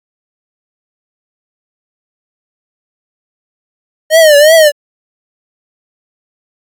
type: tone with vibrato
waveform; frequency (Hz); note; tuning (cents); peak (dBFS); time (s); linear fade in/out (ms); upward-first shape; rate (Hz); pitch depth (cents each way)
square; 614; D#5; -23; -3; 4.1-4.72; 50; triangle; 2.8; 140
effects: AAC 64 kbps